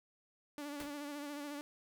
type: tone with vibrato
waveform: sawtooth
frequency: 290 Hz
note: D4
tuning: 22 cents flat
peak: -38 dBFS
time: 0.58-1.61 s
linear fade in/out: 0 ms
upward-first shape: sine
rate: 14 Hz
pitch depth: 41 cents each way
type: noise with exponential decay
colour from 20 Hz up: pink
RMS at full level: -43 dBFS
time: 0.8-0.95 s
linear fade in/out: 1 ms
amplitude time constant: 32 ms
effects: none